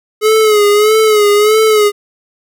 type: tone with vibrato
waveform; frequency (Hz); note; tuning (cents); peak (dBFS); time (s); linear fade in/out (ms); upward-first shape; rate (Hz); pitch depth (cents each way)
square; 424.4; G#4; +38; -7; 0.21-1.92; 50; sine; 1.6; 60
effects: none